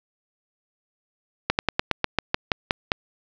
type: slowing click train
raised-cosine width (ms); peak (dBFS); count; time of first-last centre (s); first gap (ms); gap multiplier
0.3; -3; 11; 1.5-2.918; 89; 1.1
effects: resampled to 16000 Hz + 7-bit